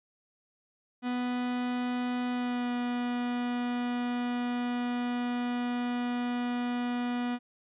45% pulse tone with pitch glide, 246.9 to 243.8 Hz, B3 to B3, 0 to -22 cents, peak -29 dBFS, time 1.02-7.39 s, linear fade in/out 50 ms, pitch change -22 cents, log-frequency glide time 2.31-2.71 s, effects resampled to 8000 Hz

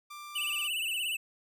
sawtooth tone, 1183 Hz, D6, 12 cents sharp, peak -39 dBFS, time 0.1-0.68 s, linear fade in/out 10 ms
square tone with vibrato, 2800 Hz, F7, 4 cents sharp, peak -31 dBFS, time 0.35-1.17 s, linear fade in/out 10 ms, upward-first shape sine, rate 17 Hz, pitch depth 120 cents each way
effects none

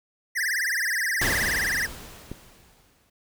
square tone with vibrato, 1810 Hz, A6, 48 cents sharp, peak -24 dBFS, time 0.35-1.87 s, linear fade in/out 20 ms, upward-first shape triangle, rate 19 Hz, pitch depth 250 cents each way
pink noise with exponential decay, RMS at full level -25 dBFS, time 1.21-3.1 s, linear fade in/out 5 ms, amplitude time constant 410 ms
click, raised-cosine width 3 ms, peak -21 dBFS, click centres 2.316 s
effects none

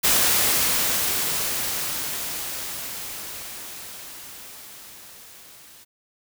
white noise with level ramp, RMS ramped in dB -18 to -48 dBFS, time 0.03-5.85 s, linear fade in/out 20 ms, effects none

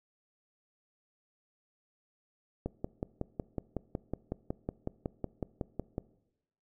click train, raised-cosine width 2 ms, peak -20 dBFS, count 19, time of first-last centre 2.66-5.981 s, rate 5.42 Hz, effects noise-tail reverb RT60 0.9 s tail -21 dB re dry

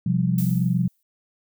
sine chord, C suspended fourth, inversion none, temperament equal with one note detuned, 128.19 / 174.61 / 196 Hz, C3 / F3 / G3, -35 / 0 / 0 cents, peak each -23 / -21 / -26 dBFS, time 0.06-0.88 s, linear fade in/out 5 ms
violet noise with exponential decay, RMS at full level -32 dBFS, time 0.38-1.03 s, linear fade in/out 2 ms, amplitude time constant 140 ms
effects none

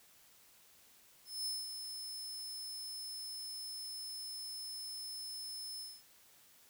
sawtooth tone with ADSR envelope, 5240 Hz, E8, 11 cents flat, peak -33 dBFS, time 1.25-6.03 s, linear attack 210 ms, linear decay 200 ms, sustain -7 dB, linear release 230 ms, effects white hiss -64 dBFS RMS until 6.69 s

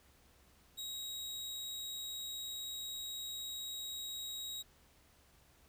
sawtooth tone, 3809 Hz, A#7, 37 cents sharp, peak -38 dBFS, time 0.77-4.63 s, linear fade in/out 20 ms, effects added 68 Hz sine -70 dBFS peak until 5.68 s + pink hiss -67 dBFS RMS until 5.68 s

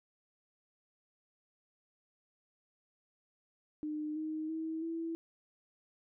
sine tone with pitch steps, 303.7 / 312.1 / 320.6 / 329.5 Hz, D#4 / D#4 / E4 / E4, -42 / +5 / -48 / -1 cents, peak -35 dBFS, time 3.83-5.15 s, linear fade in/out 0 ms, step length 330 ms, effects none

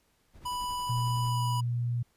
brown noise with tremolo, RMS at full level -44 dBFS, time 0.33-1.34 s, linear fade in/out 50 ms, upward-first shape triangle, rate 11 Hz, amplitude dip 75%
square tone with pitch glide, 987.8 to 981.5 Hz, B5 to B5, 0 to -11 cents, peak -32 dBFS, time 0.45-1.61 s, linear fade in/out 10 ms, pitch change -11 cents, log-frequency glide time 1.27-1.41 s
sine tone, 120 Hz, B2, 49 cents flat, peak -27 dBFS, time 0.89-2.03 s, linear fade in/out 10 ms
effects pink hiss -70 dBFS RMS until 2.16 s + resampled to 32000 Hz

